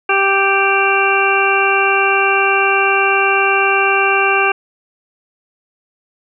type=harmonic tone; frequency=392 Hz; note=G4; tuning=in tune; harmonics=1 / 2 / 3 / 4 / 6 / 7; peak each=-18 / -18 / -18 / -18 / -18 / -18 dBFS; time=0.09-4.52 s; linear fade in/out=5 ms; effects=none